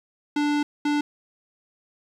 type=tone bursts at uneven times; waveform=square; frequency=293.7 Hz; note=D4; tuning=in tune; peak=-21 dBFS; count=2; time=0.36-0.63 / 0.85-1.01 s; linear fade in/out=5 ms; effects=low-pass 5000 Hz 12 dB/octave + 9-bit